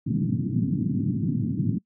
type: band-pass noise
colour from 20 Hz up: pink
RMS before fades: -25 dBFS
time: 0.06-1.79 s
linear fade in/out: 20 ms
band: 110 to 290 Hz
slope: 48 dB/octave
effects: noise-tail reverb RT60 0.1 s tail -24 dB re dry